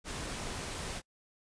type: noise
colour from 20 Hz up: pink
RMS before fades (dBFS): -39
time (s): 0.04-1.02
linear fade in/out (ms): 50
effects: noise-tail reverb RT60 0.1 s tail -26 dB re dry + resampled to 22050 Hz